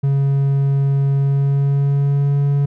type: tone with pitch glide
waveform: triangle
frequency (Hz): 138.59 to 141.67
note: C#3 to C#3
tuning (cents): 0 to +38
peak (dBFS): -11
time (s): 0.03-2.66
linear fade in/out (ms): 10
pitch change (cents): +38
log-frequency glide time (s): 1.18-2.39
effects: none